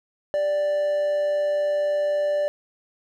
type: tone with amplitude modulation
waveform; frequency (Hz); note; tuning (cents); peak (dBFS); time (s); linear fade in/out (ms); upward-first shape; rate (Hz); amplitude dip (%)
triangle; 587.3; D5; 0; -17; 0.34-2.48; 0; sine; 191; 25
effects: none